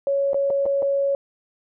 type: tone with dropouts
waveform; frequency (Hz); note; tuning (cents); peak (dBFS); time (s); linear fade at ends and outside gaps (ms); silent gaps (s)
sine; 556; C#5; +5; -18; 0.07-1.15; 1; 0.333-0.344 / 0.502-0.505 / 0.656-0.662 / 0.822-0.827
effects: none